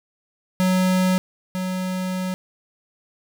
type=tone pair in turn; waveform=square; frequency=185 / 185 Hz; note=F#3 / F#3; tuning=0 / 0 cents; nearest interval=unison; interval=0 cents; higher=neither; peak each=-17 / -24 dBFS; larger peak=first; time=0.6-1.18 / 1.55-2.34 s; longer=second; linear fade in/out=0 ms; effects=none